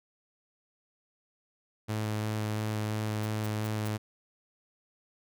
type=tone with vibrato; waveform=sawtooth; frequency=107.5 Hz; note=A2; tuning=40 cents flat; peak=-26 dBFS; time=1.88-3.98 s; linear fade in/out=20 ms; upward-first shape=square; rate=2.9 Hz; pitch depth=9 cents each way
type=noise bursts; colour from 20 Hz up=blue; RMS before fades=-45 dBFS; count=4; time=3.23-3.878 s; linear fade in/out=5 ms; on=27 ms; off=180 ms
effects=none